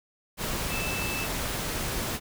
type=tone in noise; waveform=sine; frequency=2637 Hz; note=E7; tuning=in tune; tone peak=-33 dBFS; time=0.68-1.28 s; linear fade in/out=50 ms; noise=pink; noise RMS=-31 dBFS; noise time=0.37-2.2 s; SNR=-5 dB; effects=none